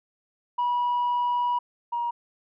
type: tone pair in turn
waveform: sine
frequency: 972 / 949.8 Hz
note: B5 / A#5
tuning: -28 / +32 cents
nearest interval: unison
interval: 40 cents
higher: first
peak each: -20 / -24 dBFS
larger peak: first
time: 0.58-1.59 / 1.92-2.11 s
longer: first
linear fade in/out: 10 ms
effects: tanh soft clip ceiling -20 dBFS